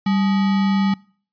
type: tone with sample-and-hold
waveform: sine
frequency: 196 Hz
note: G3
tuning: in tune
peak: -15 dBFS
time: 0.06-0.94 s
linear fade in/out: 5 ms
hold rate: 1050 Hz
effects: noise-tail reverb RT60 0.5 s tail -25 dB re dry + resampled to 11025 Hz